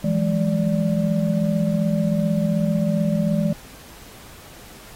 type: tone cluster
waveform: sine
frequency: 165.6 / 181.4 / 208.3 / 584 Hz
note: E3 / F#3 / G#3 / D5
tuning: +8 / -34 / +5 / -10 cents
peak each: -21 / -29 / -21 / -27 dBFS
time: 0.04-3.53 s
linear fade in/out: 5 ms
effects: pink hiss -44 dBFS RMS until 4.95 s + AAC 48 kbps